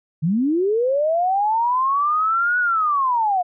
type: linear two-way sweep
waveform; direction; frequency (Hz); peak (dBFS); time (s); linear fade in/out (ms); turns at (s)
sine; up then down; 144.8 to 1480 to 698; -16; 0.22-3.43; 20; 2.59
effects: none